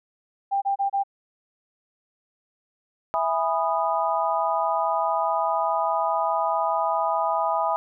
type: tone bursts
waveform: sine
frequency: 793 Hz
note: G5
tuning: 20 cents sharp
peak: -20 dBFS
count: 4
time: 0.51-1.037 s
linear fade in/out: 20 ms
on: 110 ms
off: 29 ms
type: chord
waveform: sine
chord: E major seventh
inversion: none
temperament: just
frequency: 659.3 / 824.1 / 988.9 / 1236.1 Hz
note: E5 / G#5 / B5 / D#6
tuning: 0 / -14 / +2 / -12 cents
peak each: -26 / -26 / -26 / -28 dBFS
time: 3.14-7.76 s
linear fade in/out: 0 ms
effects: none